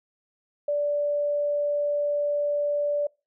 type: tone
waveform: sine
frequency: 583 Hz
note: D5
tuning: 13 cents flat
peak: -22 dBFS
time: 0.68-3.07 s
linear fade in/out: 5 ms
effects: noise-tail reverb RT60 0.3 s tail -26 dB re dry

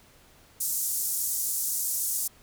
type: band-pass noise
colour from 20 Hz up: white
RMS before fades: -29 dBFS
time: 0.6-2.28 s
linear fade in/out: 10 ms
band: 6500 to 15000 Hz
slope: 24 dB/octave
effects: pink hiss -57 dBFS RMS until 2.42 s

